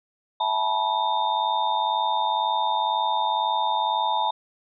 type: tone cluster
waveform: sine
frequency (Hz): 658 / 790 / 870 / 972 / 3646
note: E5 / G5 / A5 / B5 / A#7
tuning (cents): -3 / +13 / -20 / -28 / -39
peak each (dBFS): -33 / -33 / -24 / -25 / -31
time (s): 0.4-4.31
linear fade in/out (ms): 5
effects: none